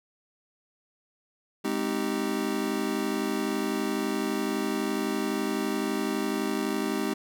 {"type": "chord", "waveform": "square", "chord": "Ab major seventh", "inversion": "none", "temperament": "just", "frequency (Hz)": [207.7, 259.6, 311.5, 389.3], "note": ["Ab3", "C4", "Eb4", "G4"], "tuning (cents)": [0, -13, 2, -12], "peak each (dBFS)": -33, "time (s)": [1.64, 7.14], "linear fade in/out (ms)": 10, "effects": []}